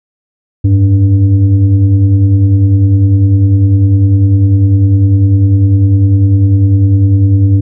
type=tone with frequency modulation; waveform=sine; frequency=100.5 Hz; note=G2; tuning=44 cents sharp; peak=-4 dBFS; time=0.64-7.61 s; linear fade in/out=10 ms; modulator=191 Hz; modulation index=0.59; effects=none